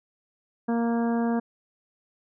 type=harmonic tone; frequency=233.1 Hz; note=A#3; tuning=in tune; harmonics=1 / 2 / 3 / 4 / 5 / 6 / 7; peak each=-23 / -31 / -33 / -37 / -42 / -45 / -42 dBFS; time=0.68-1.4 s; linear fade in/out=10 ms; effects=none